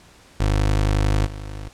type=tone with level steps; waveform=25% pulse; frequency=51.2 Hz; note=G#1; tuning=24 cents flat; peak=-13 / -27 dBFS; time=0.4-1.69 s; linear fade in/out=5 ms; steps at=1.25 s; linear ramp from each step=20 ms; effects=pink hiss -50 dBFS RMS until 1.73 s + low-pass 9000 Hz 12 dB/octave